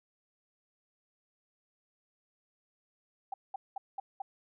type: tone bursts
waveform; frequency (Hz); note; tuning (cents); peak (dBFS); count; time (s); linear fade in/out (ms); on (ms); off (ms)
sine; 784; G5; 0; -34; 5; 3.32-4.22; 5; 20; 200
effects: none